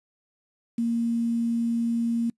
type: tone with quantisation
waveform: sine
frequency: 232.7 Hz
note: A#3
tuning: 3 cents flat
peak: -22 dBFS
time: 0.78-2.3 s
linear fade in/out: 5 ms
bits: 8
effects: noise-tail reverb RT60 0.1 s tail -25 dB re dry + resampled to 24000 Hz